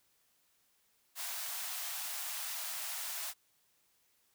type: high-pass noise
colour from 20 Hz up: white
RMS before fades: -40 dBFS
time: 1.15-3.34 s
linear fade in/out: 50 ms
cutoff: 620 Hz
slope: 96 dB/octave
effects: white hiss -73 dBFS RMS until 4.34 s